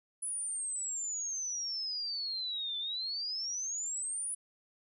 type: exponential two-way sweep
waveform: sine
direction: down then up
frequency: 10050 to 3500 to 10050 Hz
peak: -34 dBFS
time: 0.22-4.35 s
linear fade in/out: 10 ms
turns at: 2.78 s
effects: none